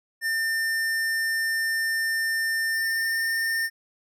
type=tone with pitch glide; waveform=square; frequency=1800 to 1811.5 Hz; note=A6 to A6; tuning=+39 to +50 cents; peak=-24 dBFS; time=0.21-3.7 s; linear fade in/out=50 ms; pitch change=+11 cents; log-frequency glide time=2.71-3.31 s; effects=none